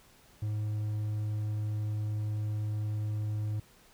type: tone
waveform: triangle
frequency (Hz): 106.2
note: G#2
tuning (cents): +39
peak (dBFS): -28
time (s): 0.42-3.6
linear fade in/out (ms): 5
effects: pink hiss -60 dBFS RMS until 3.93 s